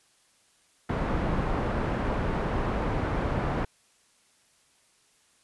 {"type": "low-pass noise", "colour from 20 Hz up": "pink", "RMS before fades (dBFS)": -28, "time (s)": [0.89, 3.65], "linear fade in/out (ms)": 5, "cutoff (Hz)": 1300, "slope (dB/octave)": 12, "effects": ["white hiss -64 dBFS RMS until 5.43 s", "resampled to 24000 Hz"]}